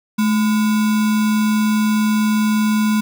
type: tone with sample-and-hold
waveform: sine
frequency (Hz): 214.6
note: A3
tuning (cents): -43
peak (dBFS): -13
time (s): 0.18-3.01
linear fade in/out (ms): 10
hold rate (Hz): 1225
effects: none